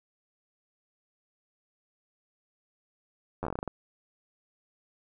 slowing click train, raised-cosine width 1 ms, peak -19 dBFS, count 11, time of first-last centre 3.43-3.677 s, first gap 10 ms, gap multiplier 1.19, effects none

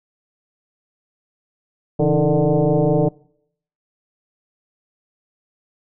sine tone with frequency modulation, 138.59 Hz, C#3, in tune, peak -13 dBFS, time 1.99-3.09 s, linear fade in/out 10 ms, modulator 151 Hz, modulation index 3.4, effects noise-tail reverb RT60 0.7 s tail -25 dB re dry

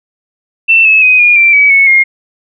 sine tone with pitch steps, 2678 / 2593 / 2510 / 2430 / 2353 / 2278 / 2206 / 2135 Hz, E7 / E7 / D#7 / D#7 / D7 / C#7 / C#7 / C7, +27 / -29 / +15 / -42 / +3 / +47 / -9 / +34 cents, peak -3 dBFS, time 0.68-2.04 s, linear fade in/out 20 ms, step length 170 ms, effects none

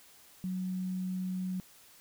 sine tone, 185 Hz, F#3, in tune, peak -32 dBFS, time 0.44-1.6 s, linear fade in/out 0 ms, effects white hiss -58 dBFS RMS until 2 s

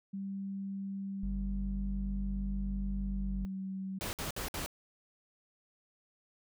sine tone with pitch glide, 195.8 to 191.11 Hz, G3 to G3, -2 to -44 cents, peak -36 dBFS, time 0.13-3.99 s, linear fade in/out 10 ms, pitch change -42 cents, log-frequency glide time 3.05-3.51 s
triangle tone, 48.51 Hz, G1, 17 cents flat, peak -32 dBFS, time 1.23-3.45 s, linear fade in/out 0 ms
pink noise bursts, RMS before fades -38 dBFS, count 4, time 4.01-4.661 s, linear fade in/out 0 ms, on 120 ms, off 57 ms
effects none

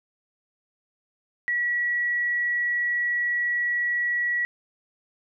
sine tone, 1931 Hz, B6, 39 cents flat, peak -22 dBFS, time 1.48-4.45 s, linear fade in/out 0 ms, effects none

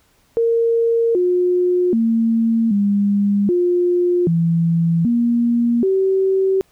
sine tone with pitch steps, 461.5 / 359 / 227.6 / 202.1 / 354.1 / 166.9 / 236.6 / 383.1 Hz, A#4 / F4 / A#3 / G#3 / F4 / E3 / A#3 / G4, -17 / +48 / -41 / -47 / +24 / +22 / +26 / -40 cents, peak -13 dBFS, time 0.37-6.61 s, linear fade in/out 0 ms, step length 780 ms, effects pink hiss -58 dBFS RMS until 6.71 s

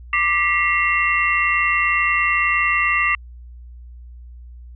sine tone cluster, 1179 / 1951 / 2122 / 2729 Hz, D6 / B6 / C7 / F7, +6 / -22 / +24 / -41 cents, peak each -21 dBFS, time 0.13-3.15 s, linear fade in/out 2 ms, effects added 60 Hz sine -36 dBFS peak until 4.75 s

